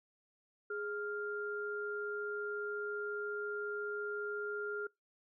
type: tone pair together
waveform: sine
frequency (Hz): 415.3 / 1399.1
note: G#4 / F6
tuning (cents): 0 / +3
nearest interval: octave + major sixth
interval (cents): 2103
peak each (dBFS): -39 / -40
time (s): 0.7-4.87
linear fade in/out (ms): 5
effects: noise-tail reverb RT60 0.2 s tail -25 dB re dry